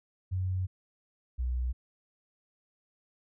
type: tone pair in turn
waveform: sine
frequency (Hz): 92.8 / 61.94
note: F#2 / B1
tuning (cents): +6 / +6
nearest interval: perfect fifth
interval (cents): 700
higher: first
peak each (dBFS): -28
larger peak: neither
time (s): 0.31-0.67 / 1.38-1.73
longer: first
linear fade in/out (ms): 20
effects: none